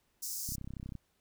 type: high-pass noise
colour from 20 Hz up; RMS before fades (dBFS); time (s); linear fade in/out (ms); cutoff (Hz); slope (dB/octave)
pink; -39; 0.22-0.56; 10; 5100; 48
type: click train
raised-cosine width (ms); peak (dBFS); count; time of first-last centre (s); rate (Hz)
5; -30; 16; 0.49-0.953; 32.4
effects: pink hiss -75 dBFS RMS until 1.2 s